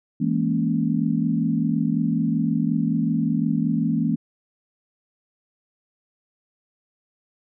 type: chord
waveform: sine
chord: A# half-diminished seventh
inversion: second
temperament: equal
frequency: 164.81 / 207.7 / 233.1 / 277.2 Hz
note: E3 / G#3 / A#3 / C#4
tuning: 0 / 0 / 0 / 0 cents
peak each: -24 / -26 / -23 / -26 dBFS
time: 0.2-4.16 s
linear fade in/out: 10 ms
effects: none